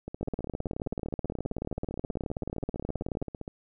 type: two click trains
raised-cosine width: 2 ms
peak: -23 / -18 dBFS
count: 53 / 57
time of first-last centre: 0.08-3.479 / 0.23-3.225 s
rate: 15.3 / 18.7 Hz
effects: none